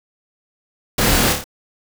pink noise with echo, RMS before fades -17 dBFS, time 0.98-1.33 s, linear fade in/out 5 ms, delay 28 ms, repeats 4, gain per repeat -4 dB, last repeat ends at 1.442 s, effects none

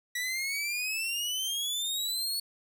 sawtooth exponential sweep, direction up, 1939 to 4435 Hz, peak -27 dBFS, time 0.15-2.4 s, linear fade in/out 5 ms, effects none

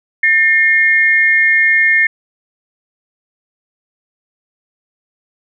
sine tone pair together, 1800 / 2141 Hz, A6 / C7, +39 / +39 cents, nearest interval minor third, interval 300 cents, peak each -11 dBFS, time 0.23-2.07 s, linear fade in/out 5 ms, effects none

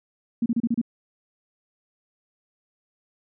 sine tone bursts, 233.5 Hz, A#3, 3 cents sharp, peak -19 dBFS, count 6, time 0.42-0.815 s, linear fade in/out 5 ms, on 40 ms, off 31 ms, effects none

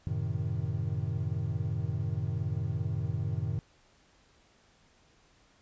triangle chord, F# diminished seventh, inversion none, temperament equal, 92.5 / 110 / 130.81 / 155.56 Hz, F#2 / A2 / C3 / Eb3, 0 / 0 / 0 / 0 cents, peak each -33 / -32 / -34 / -34 dBFS, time 0.07-3.59 s, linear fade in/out 0 ms, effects pink hiss -64 dBFS RMS until 5.61 s + resampled to 16000 Hz

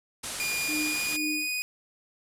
white low-pass noise, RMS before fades -36 dBFS, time 0.23-1.17 s, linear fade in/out 10 ms, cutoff 11000 Hz, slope 48 dB/octave
sawtooth tone with pitch glide, 2425 to 2482 Hz, D#7 to D#7, -45 to -5 cents, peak -25 dBFS, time 0.4-1.62 s, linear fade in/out 0 ms, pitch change +40 cents, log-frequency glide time 0.71-1.47 s
sine tone with tremolo, 304.8 Hz, D#4, 36 cents flat, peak -29 dBFS, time 0.68-1.52 s, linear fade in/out 10 ms, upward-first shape sine, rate 2.1 Hz, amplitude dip 100%
effects none

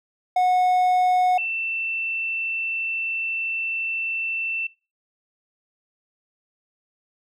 triangle / sine tone pair in turn, 731 / 2677 Hz, F#5 / E7, -21 / +26 cents, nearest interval octave + minor seventh, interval 2247 cents, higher second, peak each -14 / -23 dBFS, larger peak first, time 0.36-1.38 / 1.38-4.67 s, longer second, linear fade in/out 5 ms, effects noise-tail reverb RT60 0.3 s tail -24 dB re dry

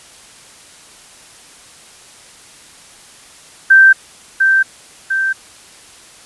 sine tone with echo, 1563 Hz, G6, 6 cents flat, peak -3 dBFS, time 3.7-3.93 s, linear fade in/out 10 ms, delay 700 ms, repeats 2, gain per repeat -5 dB, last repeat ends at 5.33 s, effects white hiss -41 dBFS RMS until 6.25 s + resampled to 24000 Hz

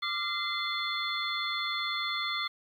sine tone cluster, 1180 / 1376 / 2066 / 3475 / 4264 Hz, D6 / F6 / C7 / A7 / C8, +8 / -26 / -22 / -22 / +32 cents, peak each -36 / -40 / -35 / -34 / -39 dBFS, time 0.02-2.48 s, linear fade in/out 10 ms, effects 10-bit

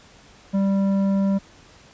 sine tone with tanh clipping, 196 Hz, G3, in tune, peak -19 dBFS, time 0.53-1.39 s, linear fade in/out 20 ms, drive 10 dB, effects pink hiss -50 dBFS RMS until 1.93 s + resampled to 16000 Hz

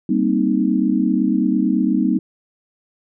sine chord, C minor seventh, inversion second, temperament equal, 196 / 233.1 / 261.6 / 311.1 Hz, G3 / Bb3 / C4 / Eb4, 0 / 0 / 0 / 0 cents, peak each -20 dBFS, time 0.09-2.19 s, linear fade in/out 5 ms, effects none

